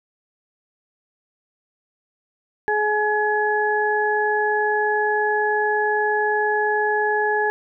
harmonic tone, 422.8 Hz, G#4, 31 cents sharp, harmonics 1 / 2 / 4, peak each -22 / -22 / -22 dBFS, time 2.68-7.5 s, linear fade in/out 0 ms, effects none

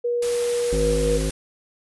sine tone, 480 Hz, B4, 49 cents flat, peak -20 dBFS, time 0.04-1.18 s, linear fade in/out 10 ms
white low-pass noise, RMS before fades -35 dBFS, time 0.22-1.31 s, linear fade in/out 5 ms, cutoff 11000 Hz, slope 96 dB/octave
harmonic tone, 52.9 Hz, G#1, 33 cents sharp, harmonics 1 / 3 / 5 / 7 / 9 / 10, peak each -23 / -28 / -30 / -31 / -33 / -33 dBFS, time 0.72-1.3 s, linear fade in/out 5 ms
effects none

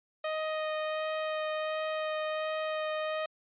sawtooth tone with vibrato, 622.3 Hz, D#5, in tune, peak -27 dBFS, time 0.24-3.26 s, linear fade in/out 5 ms, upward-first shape sine, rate 1.4 Hz, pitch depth 9 cents each way, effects resampled to 8000 Hz

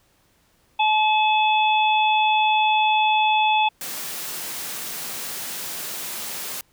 harmonic tone, 860 Hz, A5, 40 cents flat, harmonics 1 / 3 / 4, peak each -17 / -23 / -26 dBFS, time 0.79-3.69 s, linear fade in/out 10 ms
white high-pass noise, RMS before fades -31 dBFS, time 3.81-6.61 s, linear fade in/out 2 ms, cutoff 120 Hz, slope 24 dB/octave
effects pink hiss -62 dBFS RMS until 6.72 s

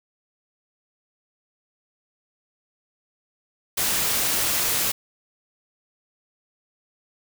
white noise, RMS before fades -23 dBFS, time 3.77-4.92 s, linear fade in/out 10 ms, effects none

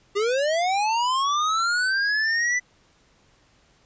square linear sweep, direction up, 392 to 1998 Hz, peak -21 dBFS, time 0.15-2.6 s, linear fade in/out 20 ms, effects pink hiss -60 dBFS RMS until 3.85 s + resampled to 16000 Hz

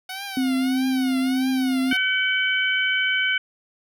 10% pulse tone with vibrato, 740 Hz, F#5, in tune, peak -22 dBFS, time 0.09-1.97 s, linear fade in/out 5 ms, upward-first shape triangle, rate 1.6 Hz, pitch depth 150 cents each way
sine tone, 260.8 Hz, C4, 5 cents flat, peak -19 dBFS, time 0.37-1.93 s, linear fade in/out 2 ms
harmonic tone, 759 Hz, F#5, 44 cents sharp, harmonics 2 / 3 / 4, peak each -22 / -24 / -25 dBFS, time 1.91-3.38 s, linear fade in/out 5 ms
effects none

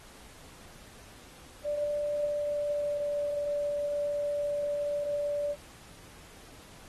sine tone with pitch glide, 587.3 to 581.6 Hz, D5 to D5, 0 to -17 cents, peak -28 dBFS, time 1.63-5.56 s, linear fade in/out 50 ms, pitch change -17 cents, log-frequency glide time 2.28-3.19 s, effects pink hiss -53 dBFS RMS until 6.88 s + AAC 32 kbps

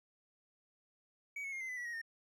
triangle tone with pitch steps, 2266 / 2198 / 2131 / 2067 / 2005 / 1944.4 / 1885.8 / 1828.9 Hz, C#7 / C#7 / C7 / C7 / B6 / B6 / A#6 / A#6, +37 / -15 / +31 / -22 / +26 / -28 / +20 / -34 cents, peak -38 dBFS, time 1.36-2.016 s, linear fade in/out 5 ms, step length 82 ms, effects none

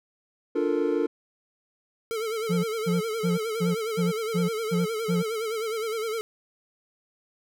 triangle chord, Bb major seventh, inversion first, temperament equal, 293.7 / 349.2 / 440 / 466.2 Hz, D4 / F4 / A4 / Bb4, 0 / 0 / 0 / 0 cents, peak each -26 dBFS, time 0.55-1.07 s, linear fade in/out 10 ms
square tone with vibrato, 443.9 Hz, A4, 15 cents sharp, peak -28 dBFS, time 2.11-6.21 s, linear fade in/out 0 ms, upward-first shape sine, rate 9.7 Hz, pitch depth 74 cents each way
triangle tone bursts, 174.61 Hz, F3, in tune, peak -20 dBFS, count 8, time 2.49-5.23 s, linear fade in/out 20 ms, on 150 ms, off 220 ms
effects none

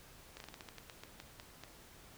slowing click train, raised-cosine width 0.2 ms, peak -30 dBFS, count 13, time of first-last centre 0.37-1.637 s, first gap 32 ms, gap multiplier 1.2, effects pink hiss -58 dBFS RMS until 2.17 s

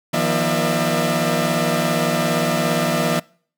sawtooth tone cluster, 158.7 / 176.1 / 239.5 / 602 / 667 Hz, D#3 / F3 / A#3 / D5 / E5, +35 / +15 / +47 / +43 / +20 cents, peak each -20 dBFS, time 0.13-3.2 s, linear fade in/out 10 ms, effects noise-tail reverb RT60 0.5 s tail -25 dB re dry

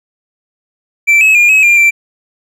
triangle tone with pitch steps, 2337 / 2575 / 2416 / 2559 / 2394 / 2349 Hz, D7 / E7 / D7 / D#7 / D7 / D7, -9 / -41 / +48 / +48 / +33 / 0 cents, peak -3 dBFS, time 1.07-1.91 s, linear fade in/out 20 ms, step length 140 ms, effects none

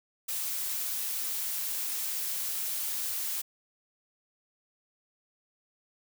blue noise, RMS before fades -33 dBFS, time 0.28-3.42 s, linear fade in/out 10 ms, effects none

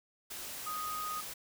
sine tone in noise, 1244.5 Hz, D#6, in tune, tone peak -36 dBFS, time 0.66-1.21 s, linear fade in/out 10 ms, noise white, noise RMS -43 dBFS, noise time 0.3-1.34 s, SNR +4 dB, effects none

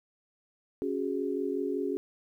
sine chord, C# suspended fourth, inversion none, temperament equal, 277.2 / 370 / 415.3 Hz, C#4 / F#4 / G#4, 0 / 0 / 0 cents, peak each -33 dBFS, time 0.82-1.97 s, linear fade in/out 0 ms, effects 11-bit

